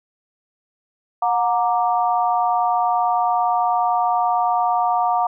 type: chord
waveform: sine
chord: Gb augmented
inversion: none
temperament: equal with one note detuned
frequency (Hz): 723.1 / 932.3 / 1174.7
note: Gb5 / Bb5 / D6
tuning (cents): -40 / 0 / 0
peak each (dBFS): -18 / -21 / -24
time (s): 1.22-5.27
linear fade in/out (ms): 5
effects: none